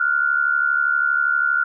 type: tone pair together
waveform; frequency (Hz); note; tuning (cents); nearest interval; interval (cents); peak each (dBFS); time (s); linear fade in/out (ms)
sine; 1400 / 1472.5; F6 / F#6; +4 / -9; minor second; 87; -18 / -20; 0-1.64; 5
effects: none